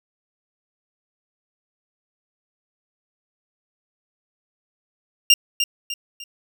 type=tone with echo; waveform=25% pulse; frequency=2794 Hz; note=F7; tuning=in tune; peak=-6 dBFS; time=5.3-5.34 s; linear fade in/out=2 ms; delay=300 ms; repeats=3; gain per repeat=-8 dB; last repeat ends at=6.24 s; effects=none